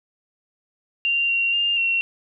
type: tone with pitch steps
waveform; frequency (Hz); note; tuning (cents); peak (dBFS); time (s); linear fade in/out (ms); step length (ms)
sine; 2776 / 2754 / 2804 / 2731; F7 / F7 / F7 / F7; -11 / -25 / +6 / -39; -18; 1.05-2.01; 0; 240
effects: none